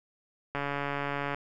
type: click train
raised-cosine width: 0.5 ms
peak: -17 dBFS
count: 114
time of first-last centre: 0.55-1.346 s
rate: 142 Hz
effects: none